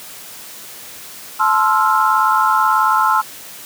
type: chord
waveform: sine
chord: F major seventh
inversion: first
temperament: equal with one note detuned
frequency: 866.9 / 1046.5 / 1318.5 / 1396.9 Hz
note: A5 / C6 / E6 / F6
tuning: -26 / 0 / 0 / 0 cents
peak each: -17 / -16 / -16 / -20 dBFS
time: 1.39-3.22 s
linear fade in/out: 20 ms
effects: white hiss -35 dBFS RMS until 3.65 s + high-pass 100 Hz 12 dB/octave